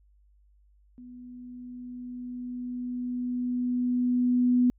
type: tone with level ramp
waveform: sine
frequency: 247.3 Hz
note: B3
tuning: 3 cents sharp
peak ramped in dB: -43 to -18 dBFS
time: 0.98-4.7 s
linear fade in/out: 0 ms
effects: added 50 Hz sine -58 dBFS peak until 4.78 s